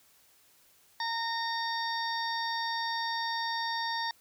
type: harmonic tone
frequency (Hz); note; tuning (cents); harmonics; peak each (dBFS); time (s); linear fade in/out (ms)
920; A#5; -23; 1 / 2 / 4 / 5 / 6; -33 / -36 / -39 / -40 / -41; 1-4.11; 2
effects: white hiss -63 dBFS RMS until 4.2 s